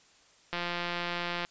click train, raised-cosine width 0.3 ms, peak -17 dBFS, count 161, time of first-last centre 0.53-1.45 s, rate 174 Hz, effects white hiss -61 dBFS RMS until 1.5 s + resampled to 16000 Hz

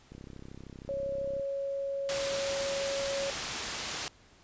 click train, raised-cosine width 3 ms, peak -33 dBFS, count 43, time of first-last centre 0.12-1.397 s, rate 32.9 Hz
sine tone, 553 Hz, C#5, 4 cents flat, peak -31 dBFS, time 0.89-3.3 s, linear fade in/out 0 ms
white low-pass noise, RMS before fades -37 dBFS, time 2.09-4.08 s, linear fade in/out 0 ms, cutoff 6600 Hz, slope 12 dB/octave
effects pink hiss -60 dBFS RMS until 4.43 s + resampled to 16000 Hz

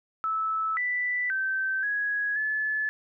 sine tone with pitch steps, 1307 / 1979 / 1550 / 1666 / 1726 Hz, E6 / B6 / G6 / G#6 / A6, -15 / +3 / -20 / +5 / -34 cents, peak -25 dBFS, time 0.24-2.89 s, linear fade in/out 0 ms, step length 530 ms, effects none

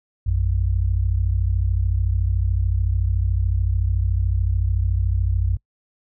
sine tone pair together, 57.39 / 91.1 Hz, A#1 / F#2, -26 / -26 cents, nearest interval minor sixth, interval 800 cents, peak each -20 dBFS, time 0.26-5.57 s, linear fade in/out 10 ms, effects noise-tail reverb RT60 0.1 s tail -25 dB re dry

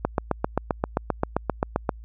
click train, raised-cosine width 1 ms, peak -7 dBFS, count 15, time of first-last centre 0.05-1.892 s, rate 7.6 Hz, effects added 56 Hz sine -39 dBFS peak until 2.04 s

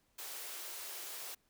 white high-pass noise, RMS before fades -45 dBFS, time 0.18-1.35 s, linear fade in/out 10 ms, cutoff 330 Hz, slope 48 dB/octave, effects pink hiss -75 dBFS RMS until 1.49 s

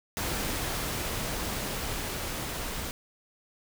pink noise with level ramp, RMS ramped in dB -31 to -35 dBFS, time 0.17-2.91 s, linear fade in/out 0 ms, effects none

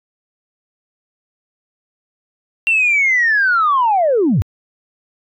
sine linear sweep, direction down, 2740 to 71.6 Hz, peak -10 dBFS, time 2.67-4.42 s, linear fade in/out 0 ms, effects tanh soft clip ceiling -7 dBFS

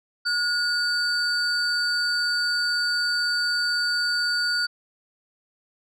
sine tone pair together, 1442 / 4578 Hz, F#6 / D8, -45 / -45 cents, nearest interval octave + minor sixth, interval 2000 cents, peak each -22 dBFS, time 0.25-4.67 s, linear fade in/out 20 ms, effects tanh soft clip ceiling -18 dBFS

